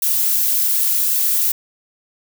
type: noise with flanger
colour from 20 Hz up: violet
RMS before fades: -17 dBFS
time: 0.02-1.52 s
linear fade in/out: 5 ms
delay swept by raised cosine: 1.1 to 4.5 ms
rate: 2.6 Hz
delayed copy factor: +0.5
effects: none